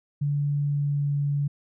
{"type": "tone with pitch glide", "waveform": "sine", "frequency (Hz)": [144.3, 143.22], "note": ["D3", "D3"], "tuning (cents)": [-30, -43], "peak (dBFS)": -22, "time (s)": [0.21, 1.48], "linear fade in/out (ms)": 10, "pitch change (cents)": -13, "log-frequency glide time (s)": [0.63, 1.14], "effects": []}